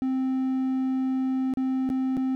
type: tone with dropouts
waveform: triangle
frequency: 261.6 Hz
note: C4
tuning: in tune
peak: -21 dBFS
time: 0.02-2.35 s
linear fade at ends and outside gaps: 0 ms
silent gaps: 1.538-1.572 / 1.891-1.901 / 2.168-2.174 s
effects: none